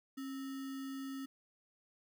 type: tone with sample-and-hold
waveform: sine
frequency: 270.2 Hz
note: C#4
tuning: 44 cents flat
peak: -40 dBFS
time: 0.17-1.26 s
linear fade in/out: 10 ms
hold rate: 1575 Hz
effects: none